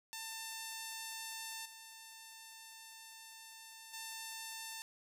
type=tone with level steps; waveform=5% pulse; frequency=895 Hz; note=A5; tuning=29 cents sharp; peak=-31 / -40 / -32 dBFS; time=0.13-4.82 s; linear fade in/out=0 ms; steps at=1.65 / 3.93 s; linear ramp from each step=10 ms; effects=none